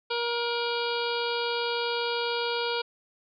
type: harmonic tone with a mistuned harmonic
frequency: 472.6 Hz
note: A#4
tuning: 24 cents sharp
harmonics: 1 / 2 / 3 / 5 / 6 / 7 / 8 / 9 / 10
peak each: -30 / -33 / -35 / -37 / -38 / -38 / -39 / -40 / -40 dBFS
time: 0.1-2.82 s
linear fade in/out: 10 ms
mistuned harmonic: 6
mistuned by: +32 cents
effects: none